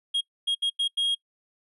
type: tone bursts at uneven times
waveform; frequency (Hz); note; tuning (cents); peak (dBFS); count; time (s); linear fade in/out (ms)
triangle; 3265; G#7; -30; -21; 5; 0.14-0.21 / 0.47-0.55 / 0.62-0.7 / 0.79-0.88 / 0.97-1.15; 10
effects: noise-tail reverb RT60 0.1 s tail -25 dB re dry + resampled to 32000 Hz